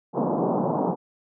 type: band-pass noise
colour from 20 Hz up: pink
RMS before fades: -24 dBFS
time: 0.13-0.96 s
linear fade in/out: 50 ms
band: 150 to 1000 Hz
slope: 48 dB/octave
effects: none